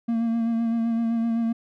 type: tone with vibrato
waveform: triangle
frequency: 229.8 Hz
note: A#3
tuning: 25 cents flat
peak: -19 dBFS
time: 0.08-1.53 s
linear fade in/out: 10 ms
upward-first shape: sine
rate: 7.8 Hz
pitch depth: 25 cents each way
effects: none